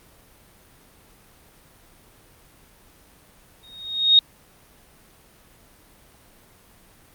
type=tone with exponential growth; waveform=sine; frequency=3729 Hz; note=A#7; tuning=in tune; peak=-8 dBFS; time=3.63-4.19 s; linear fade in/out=2 ms; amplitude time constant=120 ms; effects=pink hiss -53 dBFS RMS until 7.14 s + Opus 32 kbps